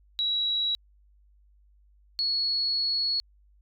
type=tone pair in turn; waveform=sine; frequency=3886 / 4362 Hz; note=B7 / C#8; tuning=-29 / -29 cents; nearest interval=major second; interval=200 cents; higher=second; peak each=-24 dBFS; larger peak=neither; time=0.19-0.75 / 2.19-3.2 s; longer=second; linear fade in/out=0 ms; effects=added 50 Hz sine -57 dBFS peak until 3.61 s